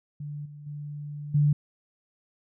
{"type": "tone with level steps", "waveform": "sine", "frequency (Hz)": 146.83, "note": "D3", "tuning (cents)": 0, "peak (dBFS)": [-33, -41, -34, -18], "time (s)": [0.2, 1.53], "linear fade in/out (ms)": 5, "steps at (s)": [0.45, 0.66, 1.34], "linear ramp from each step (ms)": 10, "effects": []}